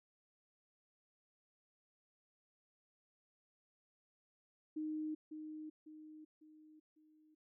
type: tone with echo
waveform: sine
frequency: 309.1 Hz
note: D#4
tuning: 11 cents flat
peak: -38 dBFS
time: 4.76-5.15 s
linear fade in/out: 10 ms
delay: 550 ms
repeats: 4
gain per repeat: -7 dB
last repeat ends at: 7.35 s
effects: none